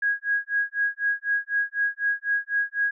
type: tone with tremolo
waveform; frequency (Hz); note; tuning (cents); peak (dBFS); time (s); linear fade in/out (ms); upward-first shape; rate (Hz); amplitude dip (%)
sine; 1648; G#6; -14; -19; 0.02-2.91; 5; sine; 4; 100
effects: none